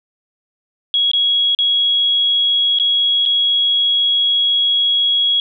sine tone with dropouts, 3322 Hz, G#7, in tune, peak -12 dBFS, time 0.94-5.4 s, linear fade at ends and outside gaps 1 ms, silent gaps 1.115-1.134 / 1.549-1.588 / 2.787-2.798 / 3.254-3.26 s, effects none

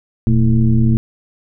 sine tone with frequency modulation, 120.9 Hz, B2, 36 cents flat, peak -9 dBFS, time 0.27-0.97 s, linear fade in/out 0 ms, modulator 103 Hz, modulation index 1.2, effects none

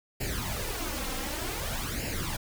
pink noise with flanger, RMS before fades -33 dBFS, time 0.2-2.37 s, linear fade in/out 10 ms, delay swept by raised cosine 0.41 to 3.81 ms, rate 0.54 Hz, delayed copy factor +0.7, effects none

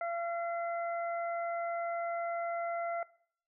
harmonic tone, 682 Hz, F5, 41 cents flat, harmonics 1 / 2 / 3, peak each -34 / -40 / -44 dBFS, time 0.01-3.03 s, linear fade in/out 2 ms, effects noise-tail reverb RT60 0.6 s tail -21 dB re dry

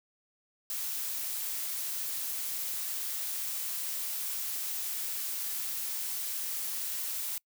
blue noise, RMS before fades -35 dBFS, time 0.7-7.38 s, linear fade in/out 2 ms, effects noise-tail reverb RT60 0.1 s tail -26 dB re dry

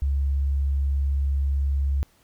sine tone, 69.3 Hz, C#2, in tune, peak -20 dBFS, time 0.02-2.03 s, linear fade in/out 0 ms, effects pink hiss -61 dBFS RMS until 2.23 s

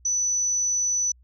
sine tone, 5970 Hz, F#8, 15 cents sharp, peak -21 dBFS, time 0.05-1.12 s, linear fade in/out 5 ms, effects added 61 Hz sine -52 dBFS peak until 1.23 s

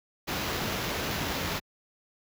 pink noise with sample-and-hold, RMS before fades -31 dBFS, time 0.27-1.6 s, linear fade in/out 20 ms, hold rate 8820 Hz, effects high-pass 60 Hz 12 dB/octave

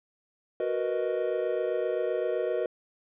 triangle chord, B major seventh, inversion second, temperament equal, 370 / 466.2 / 493.9 / 622.3 Hz, F#4 / A#4 / B4 / D#5, 0 / 0 / 0 / 0 cents, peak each -30 dBFS, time 0.6-2.66 s, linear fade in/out 2 ms, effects resampled to 8000 Hz

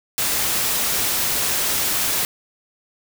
white noise, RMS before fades -21 dBFS, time 0.18-2.25 s, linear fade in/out 0 ms, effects none

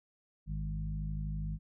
harmonic tone with a mistuned harmonic, 51.91 Hz, G#1, in tune, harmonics 1 / 2 / 3 / 4, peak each -36 / -45 / -38 / -47 dBFS, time 0.46-1.59 s, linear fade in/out 50 ms, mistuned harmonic 2, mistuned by -24 cents, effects none

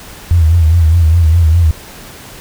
sine tone with vibrato, 82.41 Hz, E2, in tune, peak -5 dBFS, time 0.31-1.71 s, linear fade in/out 0 ms, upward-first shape sine, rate 4.9 Hz, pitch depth 94 cents each way, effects pink hiss -33 dBFS RMS until 2.4 s

